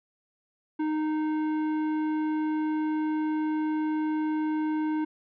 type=tone with tanh clipping; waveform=sine; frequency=309 Hz; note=D#4; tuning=12 cents flat; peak=-27 dBFS; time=0.79-5.05 s; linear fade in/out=10 ms; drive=12 dB; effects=none